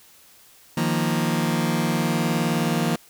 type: chord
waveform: sawtooth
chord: Eb suspended second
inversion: none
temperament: just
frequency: 155.56 / 175.01 / 233.3 Hz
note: Eb3 / F3 / Bb3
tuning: 0 / +4 / +2 cents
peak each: -21 / -21 / -20 dBFS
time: 0.77-2.96 s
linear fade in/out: 5 ms
effects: white hiss -52 dBFS RMS until 3.09 s